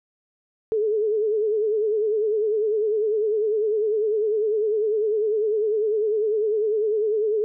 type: tone with vibrato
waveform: sine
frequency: 428.7 Hz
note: A4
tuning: 45 cents flat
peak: -19 dBFS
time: 0.72-7.44 s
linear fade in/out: 0 ms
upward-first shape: sine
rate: 10 Hz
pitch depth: 76 cents each way
effects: none